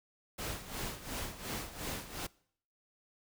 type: noise with tremolo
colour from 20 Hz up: pink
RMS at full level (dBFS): -38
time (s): 0.38-2.27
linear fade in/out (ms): 10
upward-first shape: sine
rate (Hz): 2.8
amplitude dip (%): 75
effects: noise-tail reverb RT60 0.6 s tail -23 dB re dry